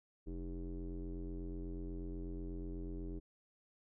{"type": "tone with low-pass filter", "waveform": "square", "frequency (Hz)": 44.09, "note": "F1", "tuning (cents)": 17, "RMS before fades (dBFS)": -43, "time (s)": [0.26, 3.2], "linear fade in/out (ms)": 20, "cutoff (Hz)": 350, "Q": 6.8, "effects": []}